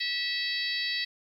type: harmonic tone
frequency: 650 Hz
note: E5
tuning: 24 cents flat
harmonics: 3 / 4 / 5 / 6 / 7 / 8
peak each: -33 / -38 / -39 / -33 / -34 / -42 dBFS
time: 0-1.05 s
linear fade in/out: 10 ms
effects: 10-bit